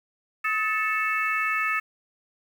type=harmonic tone with a mistuned harmonic; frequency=440 Hz; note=A4; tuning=in tune; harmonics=3 / 4 / 5 / 6; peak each=-27 / -28 / -29 / -30 dBFS; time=0.44-1.8 s; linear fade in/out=10 ms; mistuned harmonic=3; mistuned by=-56 cents; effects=8-bit